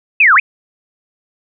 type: linear two-way sweep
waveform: sine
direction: down then up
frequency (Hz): 2682 to 1046.5 to 2682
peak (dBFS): -5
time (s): 0.2-0.4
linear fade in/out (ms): 5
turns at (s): 0.35
effects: none